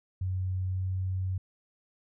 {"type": "tone with pitch glide", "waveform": "sine", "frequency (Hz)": [92.9, 93.49], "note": ["F#2", "F#2"], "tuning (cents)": [7, 18], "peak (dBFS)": -28, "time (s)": [0.21, 1.38], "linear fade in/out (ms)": 5, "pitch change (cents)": 11, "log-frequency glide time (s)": [0.69, 0.82], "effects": []}